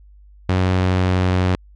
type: tone with pitch glide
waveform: sawtooth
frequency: 92.5 to 91.75 Hz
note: F#2 to F#2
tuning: 0 to -14 cents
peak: -11 dBFS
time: 0.49-1.55 s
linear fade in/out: 0 ms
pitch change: -14 cents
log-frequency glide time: 0.67-1.3 s
effects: added 50 Hz sine -43 dBFS peak until 1.75 s + low-pass 4000 Hz 12 dB/octave